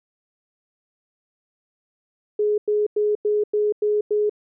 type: tone bursts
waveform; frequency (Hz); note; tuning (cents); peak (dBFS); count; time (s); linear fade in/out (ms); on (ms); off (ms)
sine; 419.4; G#4; +17; -17; 7; 2.39-4.296; 5; 190; 96
effects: none